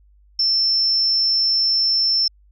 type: tone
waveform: sine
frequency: 5350 Hz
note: E8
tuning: 25 cents sharp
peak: -15 dBFS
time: 0.39-2.28 s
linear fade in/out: 5 ms
effects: added 50 Hz sine -50 dBFS peak until 2.51 s